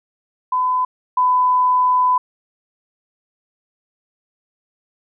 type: tone pair in turn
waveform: sine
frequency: 1009 / 1002.6 Hz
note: B5 / B5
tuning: +37 / +26 cents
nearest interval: unison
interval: 11 cents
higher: first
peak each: -15 / -12 dBFS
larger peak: second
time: 0.52-0.85 / 1.17-2.18 s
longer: second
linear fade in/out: 5 ms
effects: none